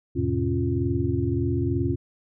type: tone cluster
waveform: sine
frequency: 83.1 / 105.3 / 126.4 / 273.7 / 349.8 Hz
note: E2 / G#2 / B2 / C#4 / F4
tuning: +15 / +24 / +41 / -22 / +3 cents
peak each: -28 dBFS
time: 0.15-1.96 s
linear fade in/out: 20 ms
effects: none